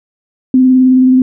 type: tone with vibrato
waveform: sine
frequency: 257.1 Hz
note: C4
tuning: 30 cents flat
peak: -4 dBFS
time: 0.54-1.22 s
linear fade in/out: 2 ms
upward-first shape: triangle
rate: 19 Hz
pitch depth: 27 cents each way
effects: none